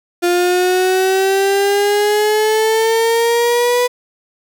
35% pulse exponential sweep, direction up, 349.2 to 493.9 Hz, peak -10 dBFS, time 0.22-3.88 s, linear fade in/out 20 ms, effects none

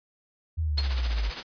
sine exponential sweep, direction down, 83.1 to 50 Hz, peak -24 dBFS, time 0.57-1.31 s, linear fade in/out 20 ms
white noise with tremolo, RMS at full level -31 dBFS, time 0.77-1.43 s, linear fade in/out 10 ms, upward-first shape sine, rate 15 Hz, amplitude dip 60%
sine tone with exponential decay, 4274 Hz, C8, 36 cents sharp, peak -22 dBFS, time 0.78-0.87 s, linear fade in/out 1 ms, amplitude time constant 18 ms
effects resampled to 11025 Hz

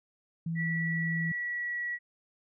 sine tone, 165.2 Hz, E3, 4 cents sharp, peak -30 dBFS, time 0.46-1.32 s, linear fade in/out 5 ms
sine tone with pitch glide, 1951 to 1930.8 Hz, B6 to B6, -22 to -40 cents, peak -31 dBFS, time 0.55-1.99 s, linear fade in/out 50 ms, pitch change -18 cents, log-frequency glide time 0.65-1.81 s
effects none

